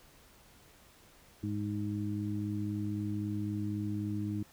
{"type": "harmonic tone", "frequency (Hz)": 103.83, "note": "G#2", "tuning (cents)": 0, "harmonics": [1, 2, 3], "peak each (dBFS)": [-36, -37, -37], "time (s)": [1.43, 4.43], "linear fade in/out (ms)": 5, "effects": ["pink hiss -60 dBFS RMS until 4.52 s"]}